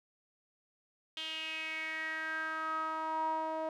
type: tone with band-pass filter sweep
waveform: sawtooth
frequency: 317.5 Hz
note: D#4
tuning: 35 cents sharp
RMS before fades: -37 dBFS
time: 1.17-3.69 s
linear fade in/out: 2 ms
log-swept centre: 3200 to 740 Hz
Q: 6.3
effects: none